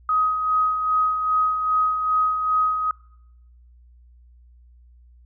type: tone with tremolo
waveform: sine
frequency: 1259 Hz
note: D#6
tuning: 20 cents sharp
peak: -16 dBFS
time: 0.09-2.91 s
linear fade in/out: 2 ms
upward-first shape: sine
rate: 2.5 Hz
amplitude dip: 50%
effects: noise-tail reverb RT60 0.9 s tail -25 dB re dry + added 60 Hz sine -48 dBFS peak until 5.25 s